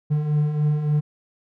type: beating tone pair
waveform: triangle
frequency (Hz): 146.83 / 150.33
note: D3 / D3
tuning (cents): 0 / +41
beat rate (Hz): 3.5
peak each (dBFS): -25 / -17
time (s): 0.1-1.01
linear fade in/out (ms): 20
effects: none